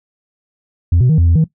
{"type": "tone with pitch steps", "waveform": "sine", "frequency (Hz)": [85.8, 125.3, 157.6, 84.8, 84, 159.3], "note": ["F2", "B2", "D#3", "E2", "E2", "D#3"], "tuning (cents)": [-30, 25, 23, 50, 33, 41], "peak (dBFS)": -6, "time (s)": [0.92, 1.442], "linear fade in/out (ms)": 5, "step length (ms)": 87, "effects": ["noise-tail reverb RT60 0.1 s tail -18 dB re dry", "tanh soft clip ceiling -6 dBFS"]}